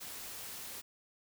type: noise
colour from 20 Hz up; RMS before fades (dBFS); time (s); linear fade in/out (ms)
white; -45; 0-0.82; 20
effects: none